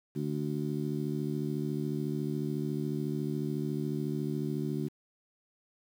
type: harmonic tone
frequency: 74 Hz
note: D2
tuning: 14 cents sharp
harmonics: 2 / 3 / 4 / 5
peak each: -34 / -36 / -37 / -38 dBFS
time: 0.15-4.89 s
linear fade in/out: 20 ms
effects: 9-bit